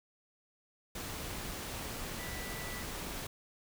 sine tone in noise, 1971 Hz, B6, 4 cents flat, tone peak -46 dBFS, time 2.19-2.83 s, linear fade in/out 5 ms, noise pink, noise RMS -41 dBFS, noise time 0.95-3.27 s, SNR -8 dB, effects none

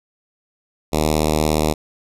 5% pulse tone with notch filter, 77.1 Hz, D#2, 15 cents flat, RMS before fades -18 dBFS, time 0.92-1.74 s, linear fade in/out 20 ms, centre 1600 Hz, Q 0.71, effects resampled to 32000 Hz

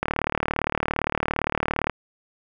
click train, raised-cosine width 0.5 ms, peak -7 dBFS, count 71, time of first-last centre 0.03-1.897 s, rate 37.5 Hz, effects none

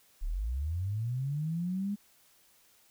sine linear sweep, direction up, 30.87 to 207.7 Hz, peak -30 dBFS, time 0.21-1.96 s, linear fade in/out 20 ms, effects white hiss -64 dBFS RMS until 2.9 s

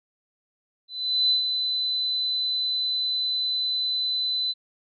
sine tone with ADSR envelope, 4015 Hz, B7, 28 cents sharp, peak -17 dBFS, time 0.88-4.54 s, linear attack 420 ms, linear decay 120 ms, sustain -6 dB, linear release 35 ms, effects none

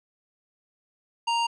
square tone with band-pass filter, 932.3 Hz, A#5, in tune, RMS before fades -25 dBFS, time 1.27-1.47 s, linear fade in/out 10 ms, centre 2300 Hz, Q 0.63, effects resampled to 24000 Hz

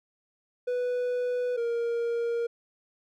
triangle tone pair in turn, 493.9 / 468.7 Hz, B4 / A#4, 0 / +9 cents, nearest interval minor second, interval 91 cents, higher first, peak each -24 dBFS, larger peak neither, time 0.67-1.57 / 1.57-2.47 s, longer neither, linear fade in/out 10 ms, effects none

